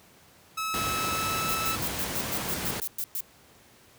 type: tone with pitch glide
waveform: sawtooth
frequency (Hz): 1295 to 1310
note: E6 to E6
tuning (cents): -31 to -11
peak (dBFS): -25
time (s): 0.57-1.76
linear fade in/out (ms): 10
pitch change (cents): +20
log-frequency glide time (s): 0.69-1.54
type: noise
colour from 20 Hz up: pink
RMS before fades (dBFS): -32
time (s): 0.74-2.8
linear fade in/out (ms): 0
type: noise bursts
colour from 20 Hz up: violet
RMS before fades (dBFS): -31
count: 11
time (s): 1.49-3.206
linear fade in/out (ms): 0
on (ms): 56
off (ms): 110
effects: pink hiss -56 dBFS RMS until 3.98 s + high-pass 80 Hz 12 dB/octave